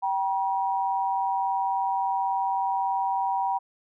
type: tone pair together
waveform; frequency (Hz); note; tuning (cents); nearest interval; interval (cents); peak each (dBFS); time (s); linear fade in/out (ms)
sine; 777.5 / 959; G5 / A#5; -14 / +49; major third; 363; -26; 0.02-3.59; 20
effects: none